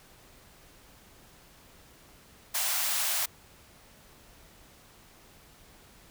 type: high-pass noise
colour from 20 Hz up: white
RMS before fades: -29 dBFS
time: 2.54-3.26 s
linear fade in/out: 10 ms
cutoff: 590 Hz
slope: 96 dB/octave
effects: pink hiss -56 dBFS RMS until 6.1 s